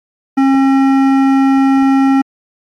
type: tone with hard clipping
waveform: sine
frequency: 270 Hz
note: C#4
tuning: 45 cents flat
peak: -9 dBFS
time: 0.37-2.22 s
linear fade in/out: 10 ms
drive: 13 dB
effects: MP3 64 kbps